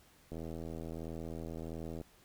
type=click train; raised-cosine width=2 ms; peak=-30 dBFS; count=139; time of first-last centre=0.32-2.013 s; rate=81.5 Hz; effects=pink hiss -64 dBFS RMS until 2.24 s